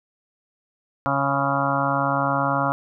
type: harmonic tone with a mistuned harmonic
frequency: 138.59 Hz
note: C#3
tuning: in tune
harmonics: 1 / 2 / 4 / 5 / 6 / 7 / 8 / 9 / 10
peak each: -28 / -28 / -28 / -28 / -28 / -28 / -28 / -28 / -28 dBFS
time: 1.06-2.72 s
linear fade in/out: 0 ms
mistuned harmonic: 7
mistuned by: +32 cents
effects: none